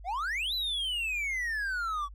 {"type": "exponential two-way sweep", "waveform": "triangle", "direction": "up then down", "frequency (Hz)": [659.3, 4067, 1117], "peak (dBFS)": -28, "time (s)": [0.04, 2.09], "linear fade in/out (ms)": 50, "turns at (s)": 0.54, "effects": ["added 50 Hz sine -44 dBFS peak until 2.14 s"]}